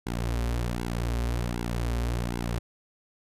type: tone with flanger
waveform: sawtooth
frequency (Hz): 59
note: A#1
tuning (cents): +22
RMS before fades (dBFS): -29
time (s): 0.06-2.59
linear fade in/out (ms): 10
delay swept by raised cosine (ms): 1.6 to 6.3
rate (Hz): 1.3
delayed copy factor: -0.85
effects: resampled to 32000 Hz